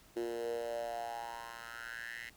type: tone with high-pass filter sweep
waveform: 10% pulse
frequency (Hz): 117.1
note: A#2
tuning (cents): +8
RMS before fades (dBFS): -41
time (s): 0.16-2.3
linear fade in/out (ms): 10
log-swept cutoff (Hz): 350 to 2100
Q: 6.3
effects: pink hiss -62 dBFS RMS until 2.36 s